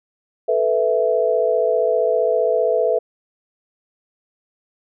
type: chord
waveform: sine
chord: A suspended second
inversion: none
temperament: equal with one note detuned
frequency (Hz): 438.7 / 493.9 / 659.3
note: A4 / B4 / E5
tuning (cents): -5 / 0 / 0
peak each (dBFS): -20 / -19 / -19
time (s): 0.48-2.99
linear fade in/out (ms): 10
effects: none